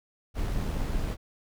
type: noise with amplitude modulation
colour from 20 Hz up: brown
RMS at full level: -28 dBFS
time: 0.34-1.17 s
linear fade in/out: 50 ms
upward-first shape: sine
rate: 77.9 Hz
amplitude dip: 25%
effects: none